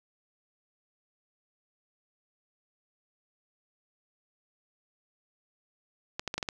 clicks, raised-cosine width 0.2 ms, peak -15 dBFS, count 6, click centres 6.195 / 6.277 / 6.341 / 6.38 / 6.428 / 6.488 s, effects none

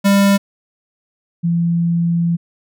square / sine tone pair in turn, 198.9 / 169.74 Hz, G3 / F3, +25 / -49 cents, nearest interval minor third, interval 274 cents, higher first, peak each -10 / -13 dBFS, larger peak first, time 0.04-0.38 / 1.43-2.37 s, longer second, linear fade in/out 20 ms, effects none

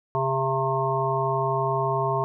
harmonic tone with a mistuned harmonic, 134.1 Hz, C3, 43 cents sharp, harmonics 1 / 3 / 5 / 7 / 8, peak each -28 / -28 / -28 / -28 / -28 dBFS, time 0.15-2.24 s, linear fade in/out 0 ms, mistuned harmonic 7, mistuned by -50 cents, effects none

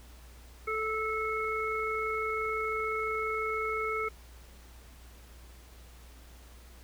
harmonic tone, 437.1 Hz, A4, 11 cents flat, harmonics 1 / 3 / 5, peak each -34 / -33 / -35 dBFS, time 0.67-4.09 s, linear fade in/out 10 ms, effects added 60 Hz sine -50 dBFS peak until 6.83 s + pink hiss -57 dBFS RMS until 6.83 s

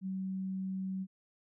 sine tone, 189.7 Hz, F#3, 43 cents sharp, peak -34 dBFS, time 0.01-1.07 s, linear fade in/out 50 ms, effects none

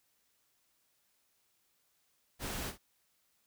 pink noise with echo, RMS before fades -39 dBFS, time 2.39-2.73 s, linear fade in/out 50 ms, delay 53 ms, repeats 1, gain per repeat -12 dB, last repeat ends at 2.783 s, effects white hiss -75 dBFS RMS until 3.46 s

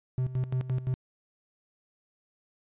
triangle tone with tremolo, 128.2 Hz, C3, 35 cents flat, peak -23 dBFS, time 0.18-0.94 s, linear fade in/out 0 ms, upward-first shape square, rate 5.8 Hz, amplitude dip 75%, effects resampled to 8000 Hz

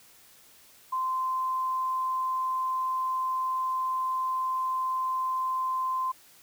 sine tone, 1037 Hz, C6, 16 cents flat, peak -26 dBFS, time 0.92-6.12 s, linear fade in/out 10 ms, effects white hiss -56 dBFS RMS until 6.42 s

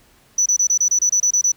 sine tone bursts, 5950 Hz, F#8, 9 cents sharp, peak -12 dBFS, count 11, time 0.38-1.519 s, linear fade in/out 5 ms, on 79 ms, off 27 ms, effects tanh soft clip ceiling -9 dBFS + pink hiss -54 dBFS RMS until 1.56 s

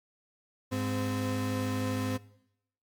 35% pulse tone pair together, 102.48 / 257.9 Hz, G#2 / C4, -23 / -25 cents, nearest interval octave + major third, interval 1598 cents, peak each -31 / -30 dBFS, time 0.71-2.18 s, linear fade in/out 20 ms, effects noise-tail reverb RT60 0.8 s tail -20 dB re dry + MP3 96 kbps

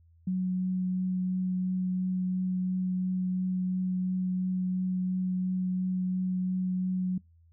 sine tone with vibrato, 184.3 Hz, F#3, 7 cents flat, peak -26 dBFS, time 0.27-7.18 s, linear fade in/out 5 ms, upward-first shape triangle, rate 2.9 Hz, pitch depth 9 cents each way, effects noise-tail reverb RT60 0.2 s tail -26 dB re dry + added 83 Hz sine -57 dBFS peak until 7.52 s

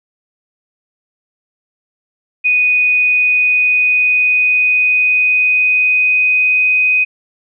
sine tone with pitch glide, 2484 to 2503 Hz, D#7 to D#7, -3 to +10 cents, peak -9 dBFS, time 2.44-7.05 s, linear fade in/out 20 ms, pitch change +13 cents, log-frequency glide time 2.91-6.77 s, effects none

